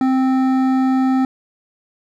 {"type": "tone with hard clipping", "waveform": "sine", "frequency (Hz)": 261.6, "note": "C4", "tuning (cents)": 0, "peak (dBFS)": -15, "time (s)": [0.01, 1.25], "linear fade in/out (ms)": 2, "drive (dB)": 11, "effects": []}